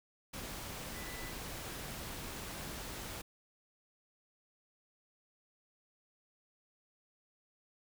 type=tone in noise; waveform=sine; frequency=1990 Hz; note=B6; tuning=13 cents sharp; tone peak=-50 dBFS; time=0.95-1.33 s; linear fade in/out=10 ms; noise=pink; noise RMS=-44 dBFS; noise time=0.33-3.22 s; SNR=-9 dB; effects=none